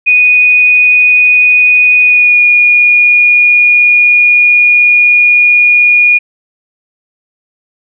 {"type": "tone with pitch glide", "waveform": "sine", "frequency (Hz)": [2478, 2441], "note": ["D#7", "D#7"], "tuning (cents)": [-8, -34], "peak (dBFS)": -3, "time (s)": [0.06, 6.19], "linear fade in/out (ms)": 20, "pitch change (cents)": -26, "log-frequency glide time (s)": [2.02, 2.43], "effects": []}